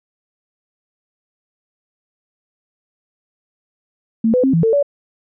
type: tone with pitch steps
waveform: sine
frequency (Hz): 225.1 / 502 / 266.4 / 165.1 / 449.3 / 571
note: A3 / B4 / C4 / E3 / A4 / D5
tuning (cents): +40 / +28 / +31 / +3 / +36 / -49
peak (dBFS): -11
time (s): 4.24-4.828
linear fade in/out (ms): 5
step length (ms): 98
effects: none